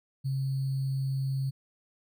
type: tone with sample-and-hold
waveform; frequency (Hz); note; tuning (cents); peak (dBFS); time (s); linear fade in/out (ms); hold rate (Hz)
sine; 134.7; C#3; -49; -27; 0.24-1.51; 20; 4410
effects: none